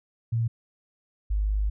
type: tone pair in turn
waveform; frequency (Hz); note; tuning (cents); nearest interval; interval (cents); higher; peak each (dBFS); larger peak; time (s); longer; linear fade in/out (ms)
sine; 115.1 / 51.27; A#2 / G#1; -22 / -22; octave + major second; 1400; first; -22 / -22; neither; 0.32-0.48 / 1.3-1.7; second; 10
effects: none